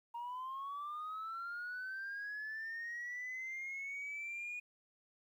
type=linear sweep; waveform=sine; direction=up; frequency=932.3 to 2461 Hz; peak=-39 dBFS; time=0.14-4.6 s; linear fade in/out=10 ms; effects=tanh soft clip ceiling -38 dBFS + 12-bit